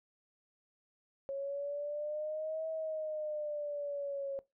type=exponential two-way sweep; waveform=sine; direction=up then down; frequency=547 to 643 to 547 Hz; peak=-35 dBFS; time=1.29-4.39 s; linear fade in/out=0 ms; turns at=2.68 s; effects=noise-tail reverb RT60 0.2 s tail -20 dB re dry